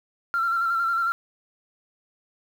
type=tone with vibrato; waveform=sine; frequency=1363 Hz; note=F6; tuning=43 cents flat; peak=-20 dBFS; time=0.34-1.12 s; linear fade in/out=0 ms; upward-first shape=square; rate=11 Hz; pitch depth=31 cents each way; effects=tanh soft clip ceiling -16 dBFS + 8-bit